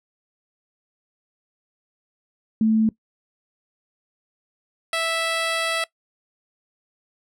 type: tone pair in turn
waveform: sine / 10% pulse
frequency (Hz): 220 / 658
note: A3 / E5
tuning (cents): 0 / -3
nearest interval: octave + perfect fifth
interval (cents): 1897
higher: second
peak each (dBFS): -15 / -13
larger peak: second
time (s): 2.61-2.89 / 4.93-5.84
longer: second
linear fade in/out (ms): 2
effects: noise-tail reverb RT60 0.1 s tail -20 dB re dry + low-pass 11000 Hz 12 dB/octave